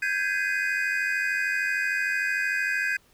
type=chord; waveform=triangle; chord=Ab major seventh; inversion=third; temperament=equal with one note detuned; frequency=1568 / 1661.2 / 2043 / 2489 Hz; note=G6 / Ab6 / C7 / Eb7; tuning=0 / 0 / -42 / 0 cents; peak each=-26 / -27 / -32 / -29 dBFS; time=0.02-2.97 s; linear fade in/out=5 ms; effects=pink hiss -61 dBFS RMS until 3.13 s